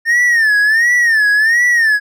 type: tone with vibrato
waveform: triangle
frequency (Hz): 1804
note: A6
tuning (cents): +43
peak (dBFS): -7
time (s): 0.05-2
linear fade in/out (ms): 50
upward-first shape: sine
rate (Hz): 1.4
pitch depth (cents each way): 140
effects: none